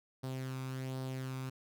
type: tone with flanger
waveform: sawtooth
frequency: 130.81 Hz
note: C3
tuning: in tune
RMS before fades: -40 dBFS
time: 0.23-1.5 s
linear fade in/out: 10 ms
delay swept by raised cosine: 0.21 to 0.84 ms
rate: 1.3 Hz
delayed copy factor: +0.5
effects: none